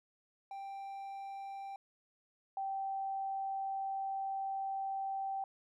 triangle / sine tone pair in turn, 786 / 778.3 Hz, G5 / G5, +4 / -13 cents, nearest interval unison, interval 17 cents, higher first, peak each -40 / -35 dBFS, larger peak second, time 0.51-1.76 / 2.57-5.44 s, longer second, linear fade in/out 2 ms, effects none

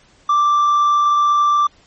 sine tone with hard clipping, 1175 Hz, D6, 1 cent sharp, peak -12 dBFS, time 0.29-1.67 s, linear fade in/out 5 ms, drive 2 dB, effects pink hiss -52 dBFS RMS until 1.86 s + MP3 32 kbps

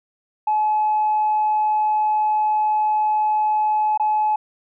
sine tone with dropouts, 854 Hz, G#5, 48 cents sharp, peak -15 dBFS, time 0.47-4.36 s, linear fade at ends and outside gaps 5 ms, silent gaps 3.976-3.997 s, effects tanh soft clip ceiling -12 dBFS

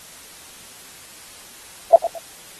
sine tone with echo, 674 Hz, E5, 38 cents sharp, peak -5 dBFS, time 1.93-1.96 s, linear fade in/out 2 ms, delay 110 ms, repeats 2, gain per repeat -11 dB, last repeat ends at 2.18 s, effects white hiss -42 dBFS RMS until 2.59 s + AAC 32 kbps

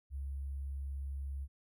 sine tone with sample-and-hold, 68.7 Hz, C#2, 15 cents flat, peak -37 dBFS, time 0.1-1.48 s, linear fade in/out 50 ms, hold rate 11025 Hz, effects none

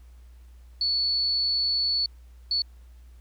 sine tone bursts at uneven times, 4435 Hz, C#8, in tune, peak -22 dBFS, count 2, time 0.81-2.06 / 2.51-2.62 s, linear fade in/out 2 ms, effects added 60 Hz sine -46 dBFS peak until 3.2 s + pink hiss -65 dBFS RMS until 3.2 s

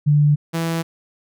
sine / sawtooth tone pair in turn, 147.4 / 165.26 Hz, D3 / E3, +7 / +5 cents, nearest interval major second, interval 198 cents, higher second, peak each -11 / -16 dBFS, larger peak first, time 0.06-0.36 / 0.53-0.83 s, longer neither, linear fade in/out 20 ms, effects none

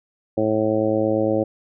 harmonic tone, 108.7 Hz, A2, 21 cents flat, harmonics 1 / 2 / 3 / 4 / 5 / 6 / 7, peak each -29 / -27 / -22 / -26 / -21 / -31 / -32 dBFS, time 0.37-1.44 s, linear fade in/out 10 ms, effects none

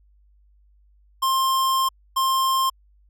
square tone bursts at uneven times, 1058 Hz, C6, 19 cents sharp, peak -19 dBFS, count 2, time 1.22-1.89 / 2.16-2.7 s, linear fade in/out 10 ms, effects added 50 Hz sine -54 dBFS peak until 3.09 s

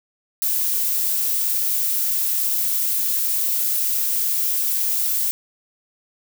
violet noise, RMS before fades -21 dBFS, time 0.42-5.31 s, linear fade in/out 0 ms, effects none

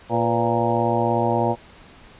harmonic tone with a mistuned harmonic, 116.54 Hz, A#2, in tune, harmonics 1 / 2 / 3 / 4 / 5 / 6 / 7 / 8, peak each -26 / -26 / -26 / -26 / -26 / -26 / -26 / -26 dBFS, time 0.09-1.56 s, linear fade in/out 50 ms, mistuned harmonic 4, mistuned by +86 cents, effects pink hiss -47 dBFS RMS until 2.19 s + resampled to 8000 Hz

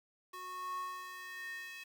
square tone with high-pass filter sweep, 366.8 Hz, F#4, 15 cents flat, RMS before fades -44 dBFS, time 0.33-1.84 s, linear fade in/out 10 ms, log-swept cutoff 810 to 2300 Hz, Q 5.7, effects 10-bit

